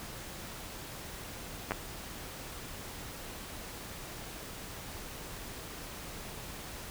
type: clicks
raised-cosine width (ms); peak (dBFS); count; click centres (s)
0.5; -16; 2; 1.709 / 1.719
effects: pink hiss -44 dBFS RMS until 6.9 s